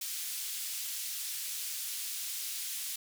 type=band-pass noise; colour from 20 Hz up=white; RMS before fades=-38 dBFS; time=0.01-2.96 s; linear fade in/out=5 ms; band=2900 to 16000 Hz; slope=12 dB/octave; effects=none